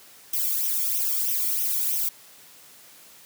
violet noise with flanger, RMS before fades -25 dBFS, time 0.33-2.09 s, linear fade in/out 5 ms, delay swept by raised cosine 0.33 to 0.93 ms, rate 3.1 Hz, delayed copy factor +0.8, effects white hiss -50 dBFS RMS until 3.25 s + high-pass 100 Hz 12 dB/octave

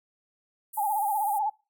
white band-pass noise, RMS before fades -41 dBFS, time 0.73-1.39 s, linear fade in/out 10 ms, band 9100 to 16000 Hz, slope 48 dB/octave
sine tone with vibrato, 830.6 Hz, G#5, in tune, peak -24 dBFS, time 0.77-1.5 s, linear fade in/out 10 ms, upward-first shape sine, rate 16 Hz, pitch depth 91 cents each way
effects noise-tail reverb RT60 0.3 s tail -25 dB re dry

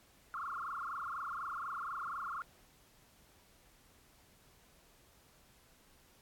sine tone with frequency modulation, 1244.5 Hz, D#6, in tune, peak -38 dBFS, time 0.34-2.42 s, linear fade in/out 0 ms, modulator 24.1 Hz, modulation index 7.2, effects pink hiss -65 dBFS RMS until 6.21 s + AAC 64 kbps

